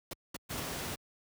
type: noise bursts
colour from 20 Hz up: pink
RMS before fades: -40 dBFS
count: 3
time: 0.11-0.599 s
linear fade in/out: 2 ms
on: 23 ms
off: 210 ms
type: noise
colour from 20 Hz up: pink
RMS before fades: -38 dBFS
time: 0.49-0.96 s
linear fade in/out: 20 ms
effects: high-pass 60 Hz 12 dB/octave